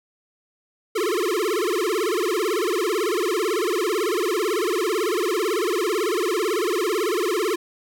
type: tone with vibrato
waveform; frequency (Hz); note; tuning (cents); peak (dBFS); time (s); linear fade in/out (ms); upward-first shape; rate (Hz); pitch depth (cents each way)
square; 393.6; G4; +7; -21; 0.95-7.56; 10; sine; 18; 260
effects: none